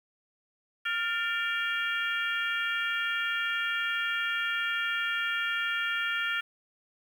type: harmonic tone with a mistuned harmonic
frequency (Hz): 466.2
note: A#4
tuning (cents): 0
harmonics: 3 / 4 / 5 / 6 / 7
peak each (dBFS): -31 / -33 / -35 / -37 / -38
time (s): 0.85-6.41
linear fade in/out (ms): 10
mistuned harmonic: 4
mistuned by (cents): -71
effects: 9-bit